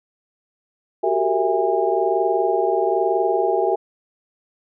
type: tone cluster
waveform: sine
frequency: 372.3 / 393.4 / 457.4 / 660 / 816 Hz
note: F#4 / G4 / A#4 / E5 / G#5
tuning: +11 / +6 / -33 / +2 / -31 cents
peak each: -23 dBFS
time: 1.03-3.76 s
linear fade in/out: 10 ms
effects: none